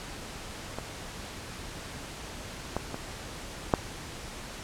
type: clicks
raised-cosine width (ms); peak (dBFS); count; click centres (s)
1; -19 / -14 / -19 / -6; 4; 0.786 / 2.766 / 2.944 / 3.738
effects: pink hiss -41 dBFS RMS until 4.63 s + low-pass 9000 Hz 12 dB/octave